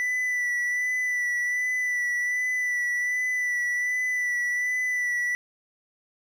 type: tone with vibrato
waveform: triangle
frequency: 1975.5 Hz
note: B6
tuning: in tune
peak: -22 dBFS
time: 0-5.35 s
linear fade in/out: 0 ms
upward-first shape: sine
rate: 1.3 Hz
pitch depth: 24 cents each way
effects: 10-bit